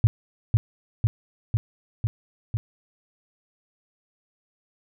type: tone with echo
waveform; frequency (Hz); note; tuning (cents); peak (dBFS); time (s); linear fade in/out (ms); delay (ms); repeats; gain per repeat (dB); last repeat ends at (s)
sine; 110.1; A2; +2; -11; 0.04-0.07; 0; 500; 5; -2; 2.57
effects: none